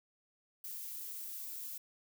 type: noise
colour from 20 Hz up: violet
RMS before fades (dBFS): -44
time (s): 0.64-1.78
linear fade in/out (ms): 5
effects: none